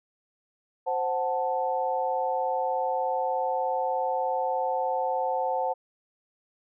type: chord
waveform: sine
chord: F# diminished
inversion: second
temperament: equal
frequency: 523.3 / 740 / 880 Hz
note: C5 / F#5 / A5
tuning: 0 / 0 / 0 cents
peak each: -29 dBFS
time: 0.86-5.74 s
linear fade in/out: 20 ms
effects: none